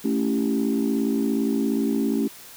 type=chord; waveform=sine; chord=A dominant seventh; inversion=none; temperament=equal; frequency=220 / 277.2 / 329.6 / 392 Hz; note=A3 / C#4 / E4 / G4; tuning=0 / 0 / 0 / 0 cents; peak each=-23 / -23 / -29 / -28 dBFS; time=0.04-2.28 s; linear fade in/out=10 ms; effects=tanh soft clip ceiling -13 dBFS + white hiss -44 dBFS RMS until 2.56 s